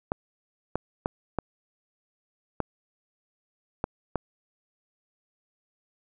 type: clicks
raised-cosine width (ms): 1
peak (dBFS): -12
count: 7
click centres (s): 0.119 / 0.756 / 1.059 / 1.387 / 2.603 / 3.841 / 4.157
effects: none